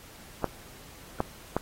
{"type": "clicks", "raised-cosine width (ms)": 1, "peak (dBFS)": -11, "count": 3, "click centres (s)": [0.443, 1.204, 1.566], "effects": ["pink hiss -50 dBFS RMS until 1.61 s", "AAC 48 kbps"]}